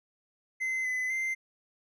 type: tone with pitch steps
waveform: triangle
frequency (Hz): 2057 / 2018 / 2082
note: C7 / B6 / C7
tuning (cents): -30 / +37 / -9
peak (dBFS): -27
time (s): 0.6-1.35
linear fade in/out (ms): 20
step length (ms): 250
effects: none